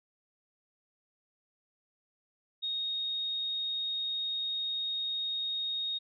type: tone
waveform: sine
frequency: 3729 Hz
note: A#7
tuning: in tune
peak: -31 dBFS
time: 2.62-5.99 s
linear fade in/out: 20 ms
effects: none